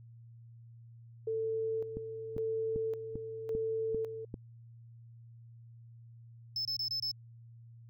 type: tone with tremolo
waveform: sine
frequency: 444.7 Hz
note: A4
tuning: 18 cents sharp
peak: -31 dBFS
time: 1.27-4.25 s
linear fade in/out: 5 ms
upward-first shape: square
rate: 0.9 Hz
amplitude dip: 60%
type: click train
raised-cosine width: 3 ms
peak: -26 dBFS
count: 7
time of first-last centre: 1.97-4.342 s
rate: 2.53 Hz
type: tone bursts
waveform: triangle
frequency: 5250 Hz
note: E8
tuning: 8 cents flat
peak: -31 dBFS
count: 5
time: 6.56-7.115 s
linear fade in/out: 2 ms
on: 91 ms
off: 25 ms
effects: added 116 Hz sine -51 dBFS peak until 7.89 s